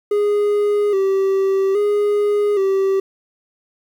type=tone with vibrato; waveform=triangle; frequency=400 Hz; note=G4; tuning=35 cents sharp; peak=-12 dBFS; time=0.11-3 s; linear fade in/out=5 ms; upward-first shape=square; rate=0.61 Hz; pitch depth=55 cents each way; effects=8-bit